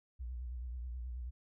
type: tone with vibrato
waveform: sine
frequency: 61.2 Hz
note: B1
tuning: 15 cents flat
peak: -39 dBFS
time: 0.19-1.31 s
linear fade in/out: 20 ms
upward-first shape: sine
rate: 9.3 Hz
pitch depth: 87 cents each way
effects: none